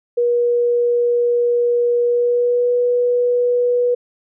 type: tone with pitch glide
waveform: sine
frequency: 480 to 488.1 Hz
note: B4 to B4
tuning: -49 to -20 cents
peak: -13 dBFS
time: 0.17-3.95 s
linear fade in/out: 10 ms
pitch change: +29 cents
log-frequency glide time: 2.03-2.72 s
effects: none